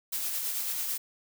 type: noise with tremolo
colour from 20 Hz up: blue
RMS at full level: -31 dBFS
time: 0.12-0.98 s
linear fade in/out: 10 ms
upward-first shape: sine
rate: 9.1 Hz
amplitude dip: 30%
effects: none